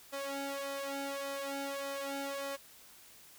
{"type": "tone with flanger", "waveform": "sawtooth", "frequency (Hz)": 277.2, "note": "C#4", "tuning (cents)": 0, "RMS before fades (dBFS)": -39, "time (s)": [0.12, 2.57], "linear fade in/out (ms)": 20, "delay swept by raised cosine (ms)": [1.6, 2.28], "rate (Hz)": 1.7, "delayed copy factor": 0.95, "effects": ["white hiss -57 dBFS RMS until 3.38 s"]}